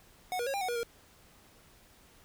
square tone with pitch steps, 734 / 479.4 / 547 / 799 / 741 / 479 / 467.7 Hz, F#5 / A#4 / C#5 / G5 / F#5 / A#4 / A#4, -14 / +48 / -23 / +33 / +2 / +47 / +6 cents, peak -32 dBFS, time 0.32-0.831 s, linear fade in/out 0 ms, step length 73 ms, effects pink hiss -60 dBFS RMS until 2.24 s

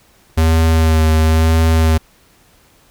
square tone with vibrato, 80.1 Hz, E2, 49 cents flat, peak -10 dBFS, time 0.37-1.98 s, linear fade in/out 10 ms, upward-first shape sine, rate 1 Hz, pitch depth 22 cents each way, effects pink hiss -51 dBFS RMS until 2.9 s

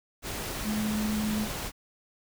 sine tone in noise, 213.7 Hz, G#3, 50 cents sharp, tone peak -27 dBFS, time 0.63-1.48 s, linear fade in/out 50 ms, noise pink, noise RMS -35 dBFS, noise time 0.22-1.72 s, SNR +5 dB, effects none

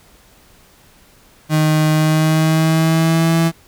35% pulse tone with pitch glide, 155 to 165.17 Hz, D#3 to E3, -6 to +4 cents, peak -10 dBFS, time 1.49-3.52 s, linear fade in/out 50 ms, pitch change +110 cents, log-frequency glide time 1.92-3.39 s, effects pink hiss -49 dBFS RMS until 3.67 s

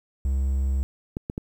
triangle tone, 67 Hz, C2, 42 cents sharp, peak -19 dBFS, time 0.25-0.83 s, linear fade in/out 0 ms
clicks, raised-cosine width 3 ms, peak -16 dBFS, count 3, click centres 1.169 / 1.299 / 1.379 s
effects 9-bit

